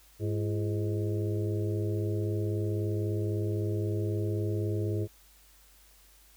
harmonic tone with a mistuned harmonic, 103.83 Hz, G#2, in tune, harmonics 1 / 2 / 3 / 4 / 5 / 6, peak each -29 / -43 / -35 / -36 / -45 / -45 dBFS, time 0.19-5.08 s, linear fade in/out 50 ms, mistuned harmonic 3, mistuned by +130 cents, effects added 50 Hz sine -60 dBFS peak until 6.36 s + white hiss -60 dBFS RMS until 6.36 s

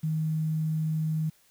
sine tone with quantisation, 157.2 Hz, D#3, 18 cents sharp, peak -25 dBFS, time 0.03-1.3 s, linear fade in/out 10 ms, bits 9, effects white hiss -63 dBFS RMS until 1.5 s

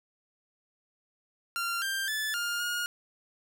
sawtooth tone with pitch steps, 1383 / 1583 / 1739 / 1410 / 1431 Hz, F6 / G6 / A6 / F6 / F6, -17 / +17 / -21 / +16 / +42 cents, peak -26 dBFS, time 1.56-2.86 s, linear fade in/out 0 ms, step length 260 ms, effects none

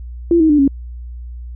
sine tone with pitch steps, 340 / 317.2 / 296 / 276.2 Hz, F4 / D#4 / D4 / C#4, -46 / +33 / +14 / -6 cents, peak -8 dBFS, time 0.31-0.678 s, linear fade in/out 2 ms, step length 92 ms, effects added 60 Hz sine -27 dBFS peak until 1.55 s

